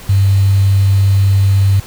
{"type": "tone with quantisation", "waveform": "sine", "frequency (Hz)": 98, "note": "G2", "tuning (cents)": 0, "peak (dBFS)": -7, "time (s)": [0.09, 1.8], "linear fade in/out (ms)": 5, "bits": 5, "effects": ["pink hiss -34 dBFS RMS until 1.86 s"]}